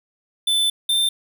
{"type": "tone pair in turn", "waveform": "square", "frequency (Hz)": [3520, 3582], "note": ["A7", "A7"], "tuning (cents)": [0, 30], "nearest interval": "unison", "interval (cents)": 30, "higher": "second", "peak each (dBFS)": -17, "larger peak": "neither", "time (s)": [[0.47, 0.7], [0.89, 1.09]], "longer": "first", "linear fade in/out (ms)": 5, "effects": []}